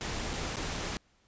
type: noise with dropouts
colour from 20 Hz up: pink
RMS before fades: -35 dBFS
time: 0.01-0.97 s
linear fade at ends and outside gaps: 0 ms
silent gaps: 0.333-0.337 / 0.559-0.568 s
effects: pink hiss -68 dBFS RMS until 1.27 s + resampled to 16000 Hz